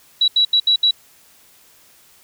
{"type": "tone bursts at uneven times", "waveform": "sine", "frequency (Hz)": 3909, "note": "B7", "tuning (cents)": -19, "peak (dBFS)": -11, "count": 5, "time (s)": [[0.21, 0.28], [0.36, 0.45], [0.53, 0.6], [0.67, 0.76], [0.83, 0.91]], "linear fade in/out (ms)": 5, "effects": ["white hiss -51 dBFS RMS until 2.23 s"]}